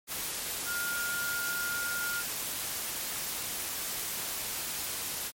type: tone in noise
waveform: sine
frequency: 1414 Hz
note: F6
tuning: 21 cents sharp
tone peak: -32 dBFS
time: 0.65-2.24 s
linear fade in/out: 50 ms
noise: white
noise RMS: -35 dBFS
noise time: 0.07-5.32 s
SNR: 0 dB
effects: MP3 64 kbps